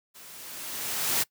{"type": "noise with level ramp", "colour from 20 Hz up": "white", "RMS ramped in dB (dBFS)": [-49, -24], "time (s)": [0.14, 1.24], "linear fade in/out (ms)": 20, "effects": ["noise-tail reverb RT60 0.1 s tail -22 dB re dry", "high-pass 100 Hz 12 dB/octave"]}